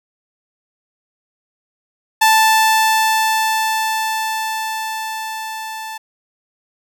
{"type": "tone with level ramp", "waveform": "sawtooth", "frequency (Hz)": 880, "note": "A5", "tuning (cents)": 0, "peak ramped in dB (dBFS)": [-5, -23], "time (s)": [2.21, 5.98], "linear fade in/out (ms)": 10, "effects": []}